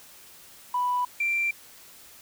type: tone pair in turn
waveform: sine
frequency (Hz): 988 / 2358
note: B5 / D7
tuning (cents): 0 / +6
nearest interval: octave + minor third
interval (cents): 1506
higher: second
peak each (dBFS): -22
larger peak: neither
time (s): 0.74-1.05 / 1.2-1.51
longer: neither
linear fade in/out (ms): 5
effects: tanh soft clip ceiling -18 dBFS + white hiss -50 dBFS RMS until 2.21 s